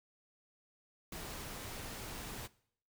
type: noise with ADSR envelope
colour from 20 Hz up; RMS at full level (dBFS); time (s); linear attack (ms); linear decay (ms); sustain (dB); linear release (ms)
pink; -43; 1.12-2.48; 4; 7; -2; 25
effects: noise-tail reverb RT60 0.6 s tail -20 dB re dry